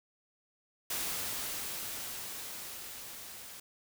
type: noise with level ramp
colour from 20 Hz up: white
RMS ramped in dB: -35 to -48 dBFS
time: 0.9-3.6 s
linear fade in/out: 5 ms
effects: none